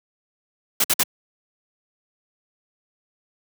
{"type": "noise bursts", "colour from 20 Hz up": "white", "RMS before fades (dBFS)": -18, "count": 3, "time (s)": [0.8, 1.034], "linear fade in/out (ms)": 5, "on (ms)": 42, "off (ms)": 54, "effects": ["high-pass 150 Hz 12 dB/octave"]}